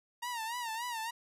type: tone with vibrato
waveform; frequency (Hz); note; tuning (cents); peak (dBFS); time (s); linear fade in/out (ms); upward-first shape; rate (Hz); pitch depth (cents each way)
sawtooth; 932.3; A#5; 0; -32; 0.22-1.11; 10; sine; 3.5; 100
effects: resampled to 32000 Hz